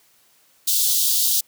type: high-pass noise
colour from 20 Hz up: white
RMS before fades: -19 dBFS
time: 0.67-1.41 s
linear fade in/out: 10 ms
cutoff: 3300 Hz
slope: 48 dB/octave
effects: white hiss -58 dBFS RMS until 1.47 s + high-pass 100 Hz 12 dB/octave